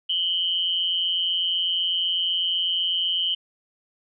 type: tone pair together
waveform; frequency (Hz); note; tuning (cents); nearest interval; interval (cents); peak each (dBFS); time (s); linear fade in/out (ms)
sine; 2960 / 3136; F#7 / G7; 0 / 0; minor second; 100; -24; 0.09-3.35; 10
effects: none